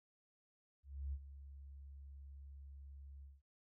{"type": "tone with ADSR envelope", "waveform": "sine", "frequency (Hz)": 69.3, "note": "C#2", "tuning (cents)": 0, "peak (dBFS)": -38, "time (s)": [0.83, 3.42], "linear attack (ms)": 300, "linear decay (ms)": 54, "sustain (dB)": -13, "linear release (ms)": 190, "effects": []}